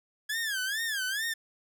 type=tone with vibrato; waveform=sawtooth; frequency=1665 Hz; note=G#6; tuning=4 cents sharp; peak=-26 dBFS; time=0.29-1.34 s; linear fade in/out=10 ms; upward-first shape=sine; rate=2.3 Hz; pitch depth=180 cents each way; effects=none